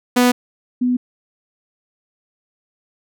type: tone pair in turn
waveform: sawtooth / sine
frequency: 246.9 / 248.3 Hz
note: B3 / B3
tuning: 0 / +9 cents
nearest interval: unison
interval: 9 cents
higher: second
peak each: -7 / -14 dBFS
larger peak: first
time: 0.16-0.32 / 0.81-0.97 s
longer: neither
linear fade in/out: 10 ms
effects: none

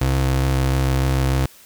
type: ring-modulated tone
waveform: square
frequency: 98.6 Hz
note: G2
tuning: 11 cents sharp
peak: -14 dBFS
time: 0.01-1.46 s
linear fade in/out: 5 ms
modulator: 33.4 Hz
effects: white hiss -47 dBFS RMS until 1.65 s

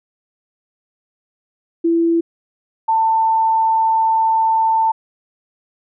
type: tone pair in turn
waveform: sine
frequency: 334.3 / 892.5 Hz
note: E4 / A5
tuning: +24 / +24 cents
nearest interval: octave + perfect fourth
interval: 1700 cents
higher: second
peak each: -12 dBFS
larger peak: neither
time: 1.84-2.21 / 2.88-4.92 s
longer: second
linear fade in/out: 10 ms
effects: none

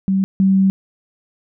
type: tone pair in turn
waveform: sine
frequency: 192.3 / 192.3 Hz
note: G3 / G3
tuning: -33 / -33 cents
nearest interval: unison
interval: 0 cents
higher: neither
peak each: -13 / -10 dBFS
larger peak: second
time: 0.08-0.24 / 0.4-0.7 s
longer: second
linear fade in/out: 0 ms
effects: none

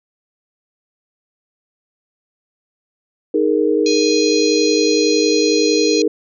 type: chord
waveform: sine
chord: D# suspended fourth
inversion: none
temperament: equal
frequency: 311.1 / 415.3 / 466.2 Hz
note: D#4 / G#4 / A#4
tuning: 0 / 0 / 0 cents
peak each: -17 dBFS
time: 3.34-6.08 s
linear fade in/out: 5 ms
type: harmonic tone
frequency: 827 Hz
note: G#5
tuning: 8 cents flat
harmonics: 3 / 4 / 5 / 6 / 7 / 8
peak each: -26 / -33 / -21 / -33 / -29 / -28 dBFS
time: 3.86-6.02 s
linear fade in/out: 2 ms
effects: none

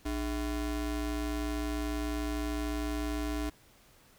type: ring-modulated tone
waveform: square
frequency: 177.8 Hz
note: F3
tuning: 31 cents sharp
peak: -29 dBFS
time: 0.05-3.5 s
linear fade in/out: 10 ms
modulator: 121 Hz
effects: pink hiss -61 dBFS RMS until 4.18 s

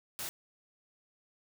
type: noise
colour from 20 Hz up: white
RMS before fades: -39 dBFS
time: 0.19-0.29 s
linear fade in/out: 0 ms
effects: none

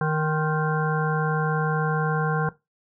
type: harmonic tone with a mistuned harmonic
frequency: 155.56 Hz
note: D#3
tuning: in tune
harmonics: 1 / 3 / 5 / 7 / 9 / 10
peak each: -23 / -28 / -30 / -31 / -33 / -33 dBFS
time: 0.01-2.49 s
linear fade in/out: 2 ms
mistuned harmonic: 7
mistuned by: -48 cents
effects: noise-tail reverb RT60 0.2 s tail -17 dB re dry

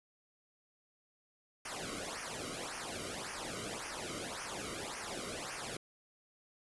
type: noise with flanger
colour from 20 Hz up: pink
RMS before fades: -42 dBFS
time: 1.65-5.77 s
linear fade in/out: 5 ms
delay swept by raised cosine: 0.25 to 1.19 ms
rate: 1.8 Hz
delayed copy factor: -0.85
effects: resampled to 24000 Hz

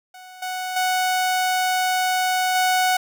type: tone with level steps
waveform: sawtooth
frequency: 740 Hz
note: F#5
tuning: in tune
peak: -36 / -22 / -15 / -13 dBFS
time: 0.14-2.97 s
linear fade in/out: 5 ms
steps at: 0.42 / 0.76 / 2.55 s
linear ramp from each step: 5 ms
effects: none

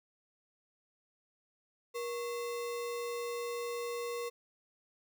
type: tone with sample-and-hold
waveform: sine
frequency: 475.4 Hz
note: A#4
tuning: 34 cents sharp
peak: -35 dBFS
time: 1.94-4.3 s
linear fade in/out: 20 ms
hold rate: 1575 Hz
effects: none

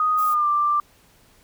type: tone with pitch glide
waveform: sine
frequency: 1244.5 to 1180.8 Hz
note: D#6 to D6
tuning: 0 to +9 cents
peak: -17 dBFS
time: 0-0.8 s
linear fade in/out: 2 ms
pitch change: -91 cents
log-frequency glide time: 0.25-0.48 s
type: noise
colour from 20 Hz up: violet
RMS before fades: -36 dBFS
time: 0.17-0.35 s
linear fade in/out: 20 ms
effects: pink hiss -56 dBFS RMS until 1.43 s

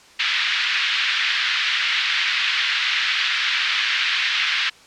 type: band-pass noise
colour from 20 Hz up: white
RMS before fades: -21 dBFS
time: 0.19-4.7 s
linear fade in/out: 10 ms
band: 1500 to 3700 Hz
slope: 24 dB/octave
effects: white hiss -48 dBFS RMS until 4.86 s + low-pass 6000 Hz 12 dB/octave

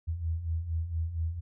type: beating tone pair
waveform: sine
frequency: 79.1 / 83.4 Hz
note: D#2 / E2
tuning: +29 / +21 cents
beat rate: 4.3 Hz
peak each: -36 / -30 dBFS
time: 0.07-1.41 s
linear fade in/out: 20 ms
effects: none

